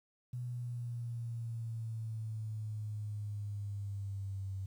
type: exponential sweep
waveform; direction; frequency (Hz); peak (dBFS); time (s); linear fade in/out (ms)
sine; down; 123.47 to 95.7; -37; 0.33-4.66; 5
effects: 11-bit